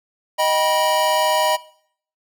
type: chord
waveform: square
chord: Eb augmented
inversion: none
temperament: just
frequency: 622.3 / 777.8 / 972.3 Hz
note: Eb5 / G5 / B5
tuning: 0 / -14 / -27 cents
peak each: -20 / -25 / -20 dBFS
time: 0.38-1.57 s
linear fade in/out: 20 ms
effects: noise-tail reverb RT60 0.6 s tail -20 dB re dry